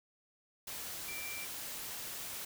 sine tone in noise, 2349 Hz, D7, in tune, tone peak -43 dBFS, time 1.08-1.45 s, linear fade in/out 5 ms, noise white, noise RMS -43 dBFS, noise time 0.67-2.45 s, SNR -3 dB, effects none

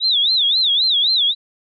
sine tone with vibrato, 3688 Hz, A#7, 19 cents flat, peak -13 dBFS, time 0-1.35 s, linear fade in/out 50 ms, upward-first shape sine, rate 3.8 Hz, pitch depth 210 cents each way, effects none

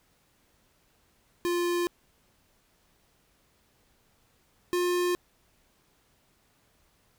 square tone pair in turn, 349.2 / 355.1 Hz, F4 / F4, 0 / +29 cents, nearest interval unison, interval 29 cents, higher second, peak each -26 / -25 dBFS, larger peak second, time 1.45-1.87 / 4.73-5.15 s, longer neither, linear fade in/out 0 ms, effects pink hiss -67 dBFS RMS until 7.18 s

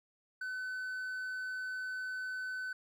triangle tone, 1512 Hz, F#6, 37 cents sharp, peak -35 dBFS, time 0.41-2.73 s, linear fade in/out 5 ms, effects none

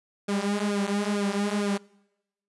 sawtooth tone with flanger, 203.4 Hz, G#3, 36 cents flat, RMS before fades -27 dBFS, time 0.28-1.78 s, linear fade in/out 10 ms, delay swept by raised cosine 1 to 6.9 ms, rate 2.2 Hz, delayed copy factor -0.85, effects noise-tail reverb RT60 0.9 s tail -24 dB re dry + resampled to 24000 Hz

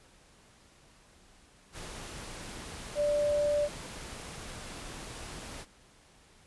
sine tone in noise, 587.3 Hz, D5, in tune, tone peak -25 dBFS, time 2.95-3.69 s, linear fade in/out 50 ms, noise pink, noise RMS -43 dBFS, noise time 1.72-5.66 s, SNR +15 dB, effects pink hiss -60 dBFS RMS until 6.46 s + resampled to 24000 Hz

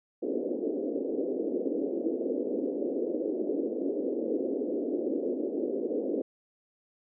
pink band-pass noise, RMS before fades -31 dBFS, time 0.22-6.22 s, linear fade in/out 5 ms, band 260 to 520 Hz, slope 48 dB/octave, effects none

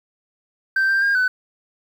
sine tone with pitch steps, 1561 / 1578 / 1613 / 1505 Hz, G6 / G6 / G6 / F#6, -8 / +11 / +49 / +29 cents, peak -13 dBFS, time 0.76-1.28 s, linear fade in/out 5 ms, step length 130 ms, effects tanh soft clip ceiling -14 dBFS + 8-bit

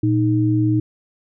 sine tone pair together, 116.8 / 311.1 Hz, A#2 / D#4, +4 / 0 cents, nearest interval octave + perfect fourth, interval 1696 cents, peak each -17 dBFS, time 0.03-0.8 s, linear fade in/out 5 ms, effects none

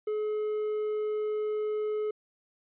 triangle tone, 425.8 Hz, G#4, 43 cents sharp, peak -26 dBFS, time 0.07-2.11 s, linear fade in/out 5 ms, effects resampled to 8000 Hz

